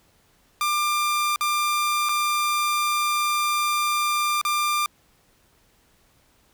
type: tone with dropouts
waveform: sawtooth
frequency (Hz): 1193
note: D6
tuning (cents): +27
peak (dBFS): -17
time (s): 0.61-4.86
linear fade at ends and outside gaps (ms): 1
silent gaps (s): 1.36-1.409 / 2.088-2.092 / 4.414-4.45
effects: pink hiss -61 dBFS RMS until 6.53 s